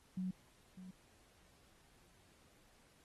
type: tone with echo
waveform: sine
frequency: 185 Hz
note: F#3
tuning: in tune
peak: -37 dBFS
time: 0.17-0.31 s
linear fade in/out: 5 ms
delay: 600 ms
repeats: 1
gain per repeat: -12 dB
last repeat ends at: 0.91 s
effects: pink hiss -69 dBFS RMS until 3.04 s + AAC 32 kbps